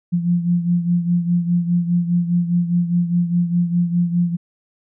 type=beating tone pair; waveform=sine; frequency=173 / 177.9 Hz; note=F3 / F3; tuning=-16 / +32 cents; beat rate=4.9 Hz; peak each=-16 / -22 dBFS; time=0.12-4.37 s; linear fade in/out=20 ms; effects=none